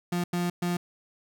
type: tone bursts at uneven times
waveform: 35% pulse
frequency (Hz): 175.5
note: F3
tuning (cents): +9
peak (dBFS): -24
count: 3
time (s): 0.12-0.24 / 0.33-0.5 / 0.62-0.77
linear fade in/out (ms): 5
effects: none